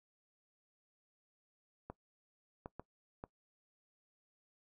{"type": "clicks", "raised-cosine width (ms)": 1, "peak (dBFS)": -30, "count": 4, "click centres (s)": [1.9, 2.659, 2.796, 3.239], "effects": ["noise-tail reverb RT60 0.1 s tail -20 dB re dry"]}